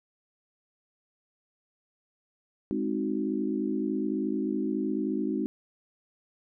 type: chord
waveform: sine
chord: Ab dominant seventh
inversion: none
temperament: equal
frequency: 207.7 / 261.6 / 311.1 / 370 Hz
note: Ab3 / C4 / Eb4 / Gb4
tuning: 0 / 0 / 0 / 0 cents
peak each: -32 / -32 / -31 / -34 dBFS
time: 2.71-5.46 s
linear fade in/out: 0 ms
effects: none